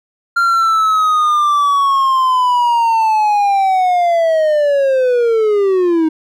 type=linear sweep; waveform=triangle; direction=down; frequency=1392 to 311.1 Hz; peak=-8 dBFS; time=0.36-6.09 s; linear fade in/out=10 ms; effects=none